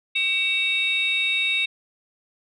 sine tone cluster, 2262 / 2667 / 3739 Hz, C#7 / E7 / A#7, +34 / +20 / +4 cents, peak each -26 / -22 / -23 dBFS, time 0.15-1.66 s, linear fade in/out 10 ms, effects tanh soft clip ceiling -13 dBFS

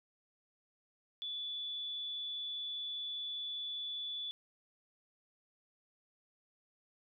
sine tone, 3455 Hz, A7, 32 cents flat, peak -38 dBFS, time 1.22-4.31 s, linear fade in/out 0 ms, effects none

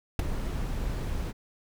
brown noise with ADSR envelope, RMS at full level -17 dBFS, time 0.19-1.33 s, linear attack 4 ms, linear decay 10 ms, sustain -14 dB, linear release 34 ms, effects none

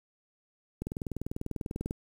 click train, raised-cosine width 3 ms, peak -21 dBFS, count 23, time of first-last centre 0.82-1.909 s, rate 20.2 Hz, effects 8-bit

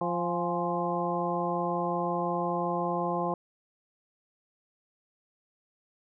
harmonic tone with a mistuned harmonic, 174.61 Hz, F3, in tune, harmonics 1 / 2 / 3 / 4 / 5 / 6, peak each -34 / -34 / -34 / -34 / -34 / -34 dBFS, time 0.01-3.34 s, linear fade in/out 2 ms, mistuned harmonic 5, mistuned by -64 cents, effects none

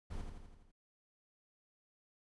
brown noise with echo, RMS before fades -42 dBFS, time 0.1-0.22 s, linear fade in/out 10 ms, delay 83 ms, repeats 6, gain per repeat -4 dB, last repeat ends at 0.718 s, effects resampled to 24000 Hz

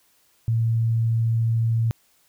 sine tone, 114.2 Hz, A#2, 35 cents flat, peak -18 dBFS, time 0.48-1.91 s, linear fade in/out 0 ms, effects white hiss -62 dBFS RMS until 2.28 s

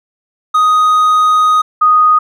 triangle / sine tone pair in turn, 1248 / 1242.6 Hz, D#6 / D#6, +5 / -3 cents, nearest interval unison, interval 8 cents, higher first, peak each -5 dBFS, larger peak neither, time 0.54-1.62 / 1.81-2.19 s, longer first, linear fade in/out 10 ms, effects none

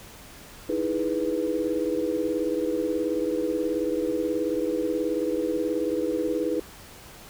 sine chord, E major seventh, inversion third, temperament equal, 311.1 / 329.6 / 415.3 / 493.9 Hz, D#4 / E4 / G#4 / B4, 0 / 0 / 0 / 0 cents, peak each -29 / -30 / -30 / -28 dBFS, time 0.69-6.6 s, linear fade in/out 5 ms, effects pink hiss -46 dBFS RMS until 7.29 s

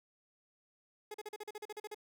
30% pulse tone bursts, 422.5 Hz, G#4, 30 cents sharp, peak -39 dBFS, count 12, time 1.11-1.946 s, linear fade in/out 5 ms, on 33 ms, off 40 ms, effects none

